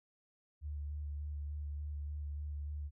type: tone with vibrato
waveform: sine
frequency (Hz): 73.5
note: D2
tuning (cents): +2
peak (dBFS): -38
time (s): 0.61-2.91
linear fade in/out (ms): 50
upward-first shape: square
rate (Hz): 3.4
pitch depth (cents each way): 16
effects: none